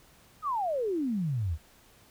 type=exponential sweep; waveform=sine; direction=down; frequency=1300 to 72 Hz; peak=-27 dBFS; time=0.42-1.58 s; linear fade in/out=50 ms; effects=pink hiss -59 dBFS RMS until 2.1 s